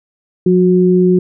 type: tone pair together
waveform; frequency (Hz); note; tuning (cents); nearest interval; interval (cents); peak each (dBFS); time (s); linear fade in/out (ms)
sine; 180 / 365; F#3 / F#4; -47 / -24; octave; 1223; -10; 0.46-1.19; 5
effects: none